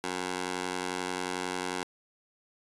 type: tone with high-pass filter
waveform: 15% pulse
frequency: 91.2 Hz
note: F#2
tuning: 24 cents flat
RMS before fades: -34 dBFS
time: 0.04-1.83 s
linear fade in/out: 0 ms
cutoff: 430 Hz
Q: 0.68
effects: resampled to 24000 Hz